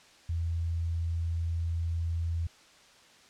sine tone, 83.5 Hz, E2, 23 cents sharp, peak -28 dBFS, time 0.29-2.47 s, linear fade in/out 5 ms, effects white hiss -57 dBFS RMS until 3.29 s + low-pass 6000 Hz 12 dB/octave

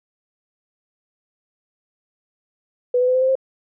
sine tone with pitch steps, 493.9 / 500.8 / 507.8 / 514.9 / 522.1 / 529.3 Hz, B4 / B4 / B4 / C5 / C5 / C5, 0 / +24 / +48 / -28 / -4 / +20 cents, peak -14 dBFS, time 2.94-3.354 s, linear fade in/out 5 ms, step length 69 ms, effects none

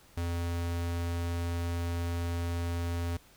square tone, 85.6 Hz, F2, 34 cents flat, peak -31 dBFS, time 0.17-3.17 s, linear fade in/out 5 ms, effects pink hiss -59 dBFS RMS until 3.36 s

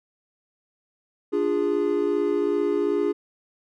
triangle chord, D diminished, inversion none, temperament equal with one note detuned, 293.7 / 349.2 / 411.7 Hz, D4 / F4 / Ab4, 0 / 0 / -15 cents, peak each -25 / -24 / -21 dBFS, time 1.32-3.13 s, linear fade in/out 20 ms, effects none

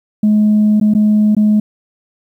sine tone with dropouts, 211.7 Hz, G#3, 33 cents sharp, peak -6 dBFS, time 0.23-1.6 s, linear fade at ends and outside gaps 5 ms, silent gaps 0.8-0.811 / 0.938-0.949 / 1.35-1.366 s, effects tanh soft clip ceiling -5 dBFS + 8-bit

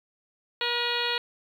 harmonic tone with a mistuned harmonic, 478.4 Hz, A#4, 45 cents sharp, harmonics 1 / 2 / 3 / 4 / 5 / 6 / 7 / 8 / 9, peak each -34 / -34 / -34 / -34 / -34 / -34 / -34 / -34 / -34 dBFS, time 0.61-1.18 s, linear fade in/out 2 ms, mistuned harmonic 5, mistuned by +48 cents, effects 9-bit

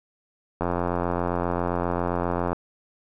click train, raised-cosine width 1 ms, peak -11 dBFS, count 169, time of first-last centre 0.61-2.53 s, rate 87.5 Hz, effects none

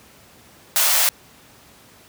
white high-pass noise, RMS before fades -17 dBFS, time 0.76-1.09 s, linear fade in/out 0 ms, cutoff 550 Hz, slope 48 dB/octave, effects pink hiss -49 dBFS RMS until 2.08 s + high-pass 80 Hz 12 dB/octave

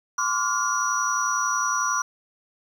sine tone cluster, 1032 / 1143 / 1411 / 5830 Hz, C6 / D6 / F6 / F#8, -24 / -47 / +17 / -26 cents, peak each -27 dBFS, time 0.18-2.02 s, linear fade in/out 5 ms, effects 8-bit

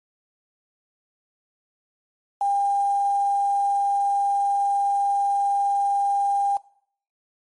sine tone with quantisation, 802 Hz, G5, 39 cents sharp, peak -19 dBFS, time 2.41-6.57 s, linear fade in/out 2 ms, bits 7, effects noise-tail reverb RT60 0.6 s tail -21 dB re dry + MP3 48 kbps

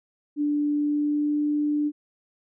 sine tone with pitch glide, 293.7 to 296.1 Hz, D4 to D4, 0 to +14 cents, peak -21 dBFS, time 0.36-1.92 s, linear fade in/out 50 ms, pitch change +14 cents, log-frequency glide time 0.74-1.4 s, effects none

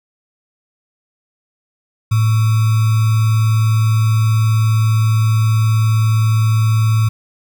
sine tone with sample-and-hold, 110.1 Hz, A2, 2 cents sharp, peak -10 dBFS, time 2.11-7.09 s, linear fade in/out 10 ms, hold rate 1225 Hz, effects none

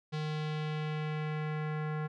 square tone with low-pass filter sweep, 153.4 Hz, D#3, 24 cents flat, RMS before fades -35 dBFS, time 0.12-2.08 s, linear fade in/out 20 ms, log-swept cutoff 4200 to 1600 Hz, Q 1.6, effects none

